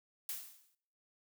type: noise with exponential decay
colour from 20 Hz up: blue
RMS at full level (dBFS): -38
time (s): 0.29-0.75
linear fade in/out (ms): 2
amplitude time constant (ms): 99
effects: noise-tail reverb RT60 0.7 s tail -23 dB re dry